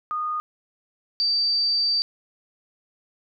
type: tone pair in turn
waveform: sine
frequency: 1230 / 4644 Hz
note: D#6 / D8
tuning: -20 / -20 cents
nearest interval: octave + major seventh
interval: 2300 cents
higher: second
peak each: -24 / -19 dBFS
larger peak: second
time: 0.11-0.4 / 1.2-2.02 s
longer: second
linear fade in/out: 0 ms
effects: none